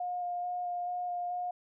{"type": "tone with vibrato", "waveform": "sine", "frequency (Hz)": 712, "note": "F5", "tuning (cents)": 33, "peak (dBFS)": -32, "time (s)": [0, 1.51], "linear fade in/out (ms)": 5, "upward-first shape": "square", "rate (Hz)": 2.3, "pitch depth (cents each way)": 10, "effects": []}